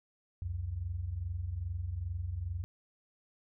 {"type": "tone pair together", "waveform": "sine", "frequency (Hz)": [67.77, 90.2], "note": ["C#2", "F#2"], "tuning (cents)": [-39, -44], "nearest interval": "perfect fourth", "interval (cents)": 495, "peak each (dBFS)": [-40, -35], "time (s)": [0.42, 2.64], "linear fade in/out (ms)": 0, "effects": []}